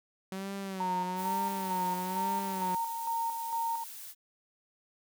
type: tone with vibrato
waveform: sawtooth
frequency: 188.5 Hz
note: F#3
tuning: 32 cents sharp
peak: -32 dBFS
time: 0.32-2.75 s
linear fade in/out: 2 ms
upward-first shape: sine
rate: 1.1 Hz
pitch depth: 80 cents each way
type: tone with tremolo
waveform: sine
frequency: 920 Hz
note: A#5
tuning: 23 cents flat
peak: -29 dBFS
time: 0.8-3.84 s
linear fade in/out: 5 ms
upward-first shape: square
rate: 2.2 Hz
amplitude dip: 45%
type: noise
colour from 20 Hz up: blue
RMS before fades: -45 dBFS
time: 1.15-4.15 s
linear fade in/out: 50 ms
effects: none